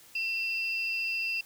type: tone pair together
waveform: sine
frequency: 2693 / 4891 Hz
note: E7 / D#8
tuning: +36 / -31 cents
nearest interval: minor seventh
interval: 1033 cents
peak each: -29 / -38 dBFS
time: 0.15-1.41 s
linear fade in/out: 5 ms
effects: white hiss -55 dBFS RMS until 1.45 s